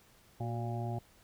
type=harmonic tone with a mistuned harmonic; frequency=116.9 Hz; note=A#2; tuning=5 cents sharp; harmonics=1 / 2 / 3 / 5 / 6 / 7; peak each=-35 / -44 / -44 / -48 / -43 / -46 dBFS; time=0.4-0.99 s; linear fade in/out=5 ms; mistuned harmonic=3; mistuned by=+59 cents; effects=pink hiss -63 dBFS RMS until 1.23 s